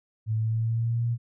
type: tone with pitch glide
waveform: sine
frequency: 110 to 117.9 Hz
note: A2 to A#2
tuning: 0 to +20 cents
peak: -23 dBFS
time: 0.26-1.18 s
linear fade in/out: 50 ms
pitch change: +120 cents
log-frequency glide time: 0.36-1.04 s
effects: none